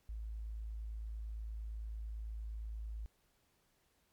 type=tone; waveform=sine; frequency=54.4 Hz; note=A1; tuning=19 cents flat; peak=-40 dBFS; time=0.09-3.06 s; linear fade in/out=0 ms; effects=pink hiss -75 dBFS RMS until 4.12 s + MP3 96 kbps